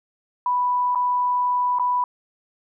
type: tone with dropouts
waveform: sine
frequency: 987.8 Hz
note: B5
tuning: in tune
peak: -18 dBFS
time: 0.46-2.04 s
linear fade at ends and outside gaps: 2 ms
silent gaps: 0.949-0.956 / 1.787-1.796 s
effects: none